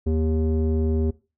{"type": "tone with low-pass filter", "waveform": "square", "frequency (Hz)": 79, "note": "D#2", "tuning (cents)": 27, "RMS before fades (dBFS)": -22, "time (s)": [0.06, 1.11], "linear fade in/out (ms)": 10, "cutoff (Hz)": 360, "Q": 2.7, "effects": ["noise-tail reverb RT60 0.3 s tail -20 dB re dry"]}